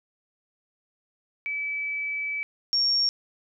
sine tone pair in turn, 2300 / 5528 Hz, D7 / F8, -37 / -19 cents, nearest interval octave + minor third, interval 1518 cents, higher second, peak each -27 / -20 dBFS, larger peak second, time 1.46-2.43 / 2.73-3.09 s, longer first, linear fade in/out 0 ms, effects none

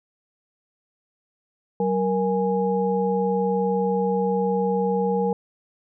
sine tone cluster, 189.1 / 469.6 / 829 Hz, F#3 / A#4 / G#5, +38 / +13 / -3 cents, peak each -24 / -22 / -27 dBFS, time 1.8-5.33 s, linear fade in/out 2 ms, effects none

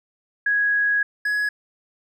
sine / triangle tone pair in turn, 1661.2 / 1678.6 Hz, G#6 / G#6, 0 / +18 cents, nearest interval unison, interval 18 cents, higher second, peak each -17 / -18 dBFS, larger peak first, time 0.46-1.03 / 1.25-1.49 s, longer first, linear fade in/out 5 ms, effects none

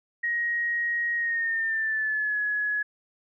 sine tone with pitch glide, 1885 to 1689.1 Hz, A#6 to G#6, +19 to +29 cents, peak -24 dBFS, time 0.23-2.83 s, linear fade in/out 10 ms, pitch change -190 cents, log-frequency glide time 1.15-2.39 s, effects none

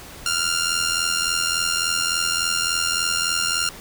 10% pulse tone with amplitude modulation, 1396.9 Hz, F6, in tune, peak -9 dBFS, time 0.26-3.69 s, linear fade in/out 2 ms, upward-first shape sine, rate 83.5 Hz, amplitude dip 65%, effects pink hiss -40 dBFS RMS until 3.8 s

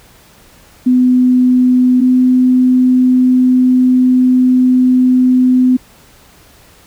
sine tone pair in turn, 251.7 / 253.7 Hz, B3 / B3, +33 / +47 cents, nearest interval unison, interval 14 cents, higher second, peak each -6 dBFS, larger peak neither, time 0.86-2.01 / 2.01-5.77 s, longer second, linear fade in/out 10 ms, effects pink hiss -44 dBFS RMS until 6.86 s

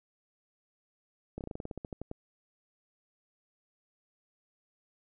slowing click train, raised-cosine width 2 ms, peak -25 dBFS, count 14, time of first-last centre 1.38-2.114 s, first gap 28 ms, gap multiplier 1.11, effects none

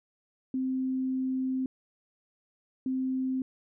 sine tone pair in turn, 260.5 / 260.5 Hz, C4 / C4, -7 / -7 cents, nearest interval unison, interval 0 cents, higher neither, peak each -27 dBFS, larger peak neither, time 0.54-1.66 / 2.86-3.42 s, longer first, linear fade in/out 2 ms, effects none

